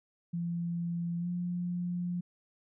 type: tone with pitch glide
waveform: sine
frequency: 171 to 176.42 Hz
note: F3 to F3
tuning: -36 to +18 cents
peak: -31 dBFS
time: 0.33-2.21 s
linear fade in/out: 10 ms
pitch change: +54 cents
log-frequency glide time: 1.19-1.28 s
effects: none